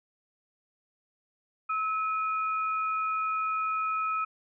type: tone pair together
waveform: sine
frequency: 1294 / 2465 Hz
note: E6 / D#7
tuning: -32 / -17 cents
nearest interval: major seventh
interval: 1115 cents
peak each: -27 / -37 dBFS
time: 1.69-4.25 s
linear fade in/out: 10 ms
effects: none